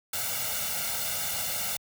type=noise with comb filter; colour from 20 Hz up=white; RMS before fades=-31 dBFS; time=0.13-1.77 s; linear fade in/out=5 ms; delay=1.4 ms; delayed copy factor=+1; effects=high-pass 60 Hz 12 dB/octave